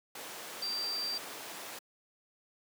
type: tone in noise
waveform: sine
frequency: 4700 Hz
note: D8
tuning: 1 cent sharp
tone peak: -33 dBFS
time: 0.62-1.18 s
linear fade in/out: 5 ms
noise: pink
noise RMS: -42 dBFS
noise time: 0.15-1.79 s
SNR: +6 dB
effects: high-pass 400 Hz 12 dB/octave